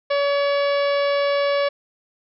harmonic tone with a mistuned harmonic, 567 Hz, C#5, 39 cents sharp, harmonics 1 / 2 / 3 / 4 / 5 / 6 / 7 / 8 / 9, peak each -18 / -27 / -31 / -31 / -36 / -36 / -37 / -39 / -40 dBFS, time 0.1-1.69 s, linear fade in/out 10 ms, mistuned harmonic 9, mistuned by +59 cents, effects none

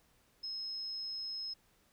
sine tone, 5160 Hz, E8, 38 cents flat, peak -38 dBFS, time 0.43-1.54 s, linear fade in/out 10 ms, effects pink hiss -70 dBFS RMS until 1.92 s

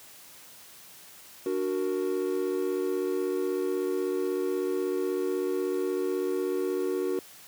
triangle chord, D augmented, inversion none, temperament equal, 293.7 / 370 / 466.2 Hz, D4 / F#4 / A#4, 0 / 0 / 0 cents, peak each -32 / -26 / -31 dBFS, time 1.46-7.19 s, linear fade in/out 2 ms, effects white hiss -50 dBFS RMS until 7.47 s + high-pass 80 Hz 12 dB/octave

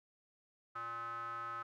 square tone with band-pass filter, 116.6 Hz, A#2, 1 cent sharp, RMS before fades -43 dBFS, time 0.75-1.63 s, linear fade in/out 10 ms, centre 1300 Hz, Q 9.3, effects none

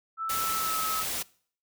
sine tone with pitch glide, 1320 to 1292.1 Hz, E6 to E6, +2 to -35 cents, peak -29 dBFS, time 0.17-1.05 s, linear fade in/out 50 ms, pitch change -37 cents, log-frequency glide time 0.48-0.85 s
white noise, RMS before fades -32 dBFS, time 0.29-1.23 s, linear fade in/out 10 ms
effects noise-tail reverb RT60 0.5 s tail -22 dB re dry

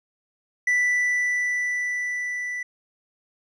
triangle tone with level ramp, 1975.5 Hz, B6, in tune, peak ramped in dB -16 to -26 dBFS, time 0.67-2.63 s, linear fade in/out 5 ms, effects resampled to 22050 Hz

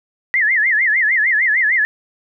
sine tone with vibrato, 1895 Hz, A#6, 28 cents sharp, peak -12 dBFS, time 0.34-1.85 s, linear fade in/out 0 ms, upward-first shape sine, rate 6.6 Hz, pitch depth 200 cents each way, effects none

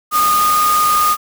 sine tone in noise, 1228 Hz, D#6, 23 cents flat, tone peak -11 dBFS, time 0.11-1.17 s, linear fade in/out 50 ms, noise white, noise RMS -21 dBFS, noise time 0.11-1.17 s, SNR +7 dB, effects none

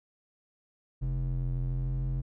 triangle ring-modulated tone, 87.31 Hz, F2, in tune, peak -23 dBFS, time 1.01-2.22 s, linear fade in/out 20 ms, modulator 43.4 Hz, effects none

